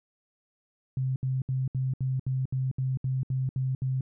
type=tone bursts; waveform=sine; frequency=130.81 Hz; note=C3; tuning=in tune; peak=-25 dBFS; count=12; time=0.97-4.009 s; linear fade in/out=2 ms; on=190 ms; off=69 ms; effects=none